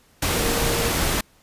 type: tone in noise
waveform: sine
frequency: 466.2 Hz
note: A#4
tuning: in tune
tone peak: -27 dBFS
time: 0.36-0.89 s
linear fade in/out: 5 ms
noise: pink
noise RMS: -22 dBFS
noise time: 0.22-1.21 s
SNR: -8 dB
effects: pink hiss -57 dBFS RMS until 1.42 s + resampled to 32000 Hz